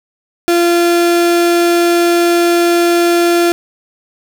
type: tone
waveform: 35% pulse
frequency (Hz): 344.4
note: F4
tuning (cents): -24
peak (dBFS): -7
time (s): 0.48-3.52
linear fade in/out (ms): 0
effects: none